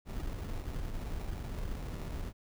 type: noise with sample-and-hold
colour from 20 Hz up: brown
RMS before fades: -38 dBFS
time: 0.05-2.33 s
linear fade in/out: 50 ms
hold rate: 1575 Hz
effects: none